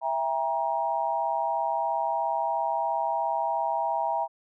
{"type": "tone cluster", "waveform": "sine", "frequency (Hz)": [660, 803, 943], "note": ["E5", "G5", "A#5"], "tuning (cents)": [2, 41, 20], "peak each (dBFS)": [-30, -29, -28], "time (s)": [0.01, 4.28], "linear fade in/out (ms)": 50, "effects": []}